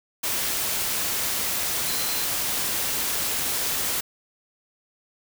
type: tone in noise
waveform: sine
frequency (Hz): 4092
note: C8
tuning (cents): -39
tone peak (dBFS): -34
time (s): 1.87-2.25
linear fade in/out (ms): 10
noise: white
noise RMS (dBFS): -26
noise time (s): 0.23-4.01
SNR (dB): -11
effects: none